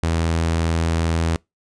sawtooth tone, 82.41 Hz, E2, in tune, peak -14 dBFS, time 0.03-1.36 s, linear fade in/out 0 ms, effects noise-tail reverb RT60 0.2 s tail -26 dB re dry + resampled to 22050 Hz

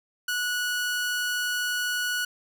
sawtooth tone, 1468 Hz, F#6, 14 cents flat, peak -22 dBFS, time 0.28-2.25 s, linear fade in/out 5 ms, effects none

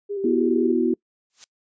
sine tone with vibrato, 398.3 Hz, G4, 28 cents sharp, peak -25 dBFS, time 0.09-0.73 s, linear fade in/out 20 ms, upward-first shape square, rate 6.4 Hz, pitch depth 32 cents each way
sine chord, B suspended fourth, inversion none, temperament equal with one note detuned, 245.5 / 329.6 / 370 Hz, B3 / E4 / F#4, -10 / 0 / 0 cents, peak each -22 dBFS, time 0.24-0.94 s, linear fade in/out 5 ms
blue noise with exponential growth, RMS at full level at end -34 dBFS, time 1.3-1.44 s, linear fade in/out 0 ms, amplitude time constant 29 ms
effects noise-tail reverb RT60 0.1 s tail -26 dB re dry + resampled to 16000 Hz

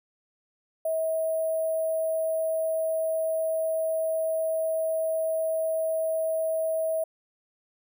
sine tone with sample-and-hold, 642 Hz, E5, 46 cents flat, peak -24 dBFS, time 0.85-7.04 s, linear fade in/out 5 ms, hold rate 11025 Hz, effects none

